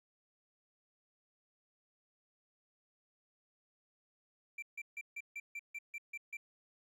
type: tone bursts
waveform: triangle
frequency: 2349 Hz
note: D7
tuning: in tune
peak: -39 dBFS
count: 10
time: 4.58-6.37 s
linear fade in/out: 5 ms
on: 44 ms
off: 150 ms
effects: none